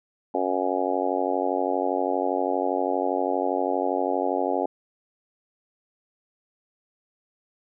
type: harmonic tone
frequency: 92.5 Hz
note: F#2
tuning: in tune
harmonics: 3 / 4 / 5 / 6 / 7 / 8 / 9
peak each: -30 / -30 / -30 / -30 / -30 / -30 / -30 dBFS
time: 0.34-4.66 s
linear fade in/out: 5 ms
effects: none